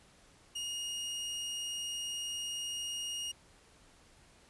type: tone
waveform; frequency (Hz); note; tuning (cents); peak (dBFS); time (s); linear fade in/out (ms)
sawtooth; 2861; F7; +41; -33; 0.55-3.32; 10
effects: pink hiss -62 dBFS RMS until 4.49 s + resampled to 24000 Hz